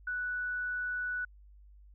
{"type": "tone", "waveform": "sine", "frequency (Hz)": 1480, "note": "F#6", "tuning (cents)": 0, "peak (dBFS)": -32, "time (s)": [0.07, 1.25], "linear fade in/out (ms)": 5, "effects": ["added 50 Hz sine -53 dBFS peak until 1.94 s"]}